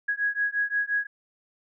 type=beating tone pair; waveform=sine; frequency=1657 / 1662.7 Hz; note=G#6 / G#6; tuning=-4 / +2 cents; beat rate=5.7 Hz; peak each=-27 dBFS; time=0.08-1.07 s; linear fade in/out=10 ms; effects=none